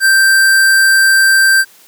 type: tone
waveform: square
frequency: 1568 Hz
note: G6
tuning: in tune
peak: -7 dBFS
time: 0-1.65 s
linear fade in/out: 50 ms
effects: white hiss -44 dBFS RMS until 1.87 s + high-pass 150 Hz 12 dB/octave